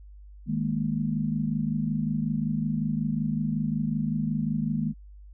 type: chord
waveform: sine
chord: D# suspended fourth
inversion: none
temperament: equal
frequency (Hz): 155.56 / 207.7 / 233.1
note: D#3 / G#3 / A#3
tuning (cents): 0 / 0 / 0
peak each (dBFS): -29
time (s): 0.46-4.94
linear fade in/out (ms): 50
effects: added 50 Hz sine -44 dBFS peak until 5.33 s